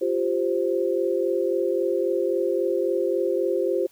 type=chord; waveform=sine; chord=F suspended second; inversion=none; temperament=just; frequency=349.2 / 392.9 / 523.8 Hz; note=F4 / G4 / C5; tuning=0 / +4 / +2 cents; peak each=-25 dBFS; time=0.01-3.87 s; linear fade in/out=10 ms; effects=white hiss -58 dBFS RMS until 3.91 s